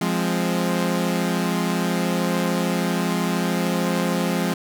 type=chord; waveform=sawtooth; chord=F minor; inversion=none; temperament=equal; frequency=174.61 / 207.7 / 261.6 Hz; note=F3 / Ab3 / C4; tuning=0 / 0 / 0 cents; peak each=-19 / -21 / -23 dBFS; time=0.01-4.54 s; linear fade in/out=5 ms; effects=none